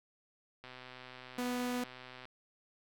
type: click train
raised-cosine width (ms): 0.3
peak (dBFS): -33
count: 206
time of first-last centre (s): 0.64-2.254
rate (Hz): 127
type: tone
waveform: sawtooth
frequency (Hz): 246.9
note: B3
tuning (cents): 0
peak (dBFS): -30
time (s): 1.38-1.84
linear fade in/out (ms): 5
effects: none